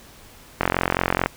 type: click train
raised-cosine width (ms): 0.5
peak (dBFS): -3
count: 30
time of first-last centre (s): 0.61-1.26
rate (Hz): 44.6
effects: pink hiss -47 dBFS RMS until 1.36 s